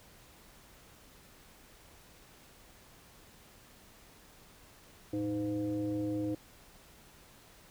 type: tone with frequency modulation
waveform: sine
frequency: 311.1 Hz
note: D#4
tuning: in tune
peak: -31 dBFS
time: 5.13-6.35 s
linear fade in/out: 5 ms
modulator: 199 Hz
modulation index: 0.76
effects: pink hiss -58 dBFS RMS until 7.7 s